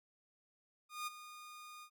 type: tone with ADSR envelope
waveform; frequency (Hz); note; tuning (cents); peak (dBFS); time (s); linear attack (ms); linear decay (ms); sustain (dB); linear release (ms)
sawtooth; 1223; D#6; -30; -34; 0.89-1.9; 180; 19; -13; 73
effects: none